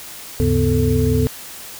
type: tone cluster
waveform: sine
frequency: 74.3 / 99.4 / 136.7 / 249.4 / 439.9 Hz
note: D2 / G2 / C#3 / B3 / A4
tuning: +21 / +25 / -24 / +17 / 0 cents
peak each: -20 dBFS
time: 0.4-1.27 s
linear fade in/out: 0 ms
effects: white hiss -35 dBFS RMS until 1.79 s